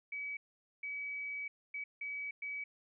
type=tone bursts at uneven times; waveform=sine; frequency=2279 Hz; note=C#7; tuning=47 cents sharp; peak=-38 dBFS; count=5; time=0.12-0.37 / 0.83-1.48 / 1.74-1.84 / 2.01-2.31 / 2.42-2.64 s; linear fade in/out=5 ms; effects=none